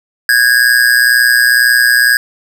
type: tone with amplitude modulation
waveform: square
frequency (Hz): 1645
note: G#6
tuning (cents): -17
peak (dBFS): -4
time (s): 0.29-2.17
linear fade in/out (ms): 2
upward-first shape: sine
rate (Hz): 122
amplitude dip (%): 75
effects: none